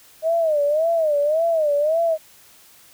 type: tone with vibrato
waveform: sine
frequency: 622.3 Hz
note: D#5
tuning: in tune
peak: -16 dBFS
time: 0.22-2.18 s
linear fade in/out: 50 ms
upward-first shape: sine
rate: 1.8 Hz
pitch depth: 140 cents each way
effects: white hiss -50 dBFS RMS until 2.93 s